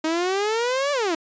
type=exponential two-way sweep; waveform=sawtooth; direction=up then down; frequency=311.1 to 588 to 311.1 Hz; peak=-17 dBFS; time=0.04-1.15 s; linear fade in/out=5 ms; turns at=0.92 s; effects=resampled to 16000 Hz